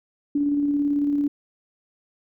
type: tone with tremolo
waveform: sine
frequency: 288.1 Hz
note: D4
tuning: 33 cents flat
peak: -18 dBFS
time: 0.35-1.28 s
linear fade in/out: 5 ms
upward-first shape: square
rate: 18 Hz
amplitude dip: 25%
effects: none